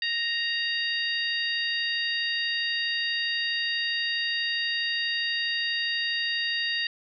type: harmonic tone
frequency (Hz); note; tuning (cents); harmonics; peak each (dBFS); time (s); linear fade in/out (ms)
932.3; A#5; 0; 2 / 3 / 4 / 5; -29 / -31 / -32 / -33; 0.02-6.87; 2
effects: none